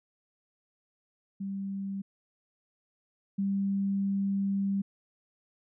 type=tone pair in turn; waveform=sine; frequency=196 / 197.07 Hz; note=G3 / G3; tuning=0 / +9 cents; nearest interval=unison; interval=9 cents; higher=second; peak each=-32 / -26 dBFS; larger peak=second; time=1.4-2.02 / 3.38-4.82 s; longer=second; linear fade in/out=10 ms; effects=none